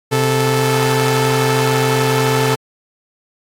sawtooth tone pair together, 130.07 / 437.5 Hz, C3 / A4, -10 / -10 cents, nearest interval octave + major sixth, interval 2100 cents, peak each -12 dBFS, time 0.11-2.56 s, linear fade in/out 20 ms, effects AAC 48 kbps

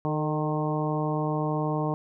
harmonic tone with a mistuned harmonic, 153.1 Hz, D#3, 28 cents flat, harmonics 1 / 2 / 3 / 4 / 5 / 6 / 7, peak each -28 / -31 / -33 / -34 / -35 / -36 / -36 dBFS, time 0.05-1.94 s, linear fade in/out 0 ms, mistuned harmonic 3, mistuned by -31 cents, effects none

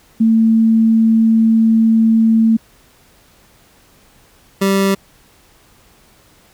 sine / 25% pulse tone pair in turn, 224.2 / 195.21 Hz, A3 / G3, +33 / -7 cents, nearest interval major second, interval 240 cents, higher first, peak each -8 dBFS, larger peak neither, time 0.2-2.57 / 4.61-4.95 s, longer first, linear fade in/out 10 ms, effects pink hiss -50 dBFS RMS until 6.53 s

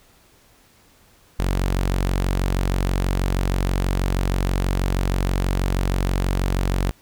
sawtooth tone, 46.25 Hz, F#1, in tune, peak -15 dBFS, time 1.39-6.91 s, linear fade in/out 0 ms, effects pink hiss -55 dBFS RMS until 7.01 s

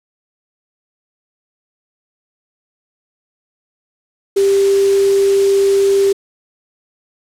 sine tone in noise, 394.1 Hz, G4, 9 cents sharp, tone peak -9 dBFS, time 4.36-6.13 s, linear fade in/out 10 ms, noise white, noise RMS -27 dBFS, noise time 4.36-6.13 s, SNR +15 dB, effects low-pass 9000 Hz 12 dB/octave

